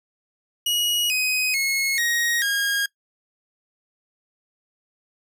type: tone with pitch steps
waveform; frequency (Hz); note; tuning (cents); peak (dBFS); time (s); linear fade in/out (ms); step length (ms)
sawtooth; 2902 / 2512 / 2174 / 1881.7 / 1628.7; F#7 / D#7 / C#7 / A#6 / G#6; -34 / +16 / -34 / +16 / -34; -17; 0.66-2.86; 5; 440
effects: noise-tail reverb RT60 0.1 s tail -21 dB re dry